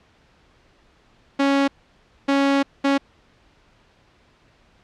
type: tone bursts at uneven times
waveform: sawtooth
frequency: 277.2 Hz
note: C#4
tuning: in tune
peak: -12 dBFS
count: 3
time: 1.39-1.68 / 2.28-2.63 / 2.84-2.98 s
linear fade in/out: 10 ms
effects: pink hiss -57 dBFS RMS until 4.83 s + low-pass 4000 Hz 12 dB/octave